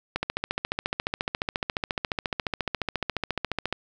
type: click train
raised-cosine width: 0.3 ms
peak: -10 dBFS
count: 52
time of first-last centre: 0.16-3.726 s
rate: 14.3 Hz
effects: none